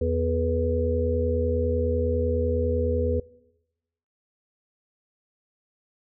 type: harmonic tone with a mistuned harmonic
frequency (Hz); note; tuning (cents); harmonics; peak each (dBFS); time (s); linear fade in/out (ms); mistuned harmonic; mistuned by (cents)
82; E2; -9; 1 / 3 / 5 / 6; -25 / -31 / -29 / -26; 0.01-3.2; 5; 5; +50
effects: noise-tail reverb RT60 1.0 s tail -23 dB re dry